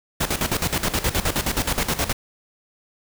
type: noise with tremolo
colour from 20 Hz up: pink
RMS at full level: -21 dBFS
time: 0.2-2.13 s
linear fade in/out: 10 ms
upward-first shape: square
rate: 9.5 Hz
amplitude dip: 75%
effects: none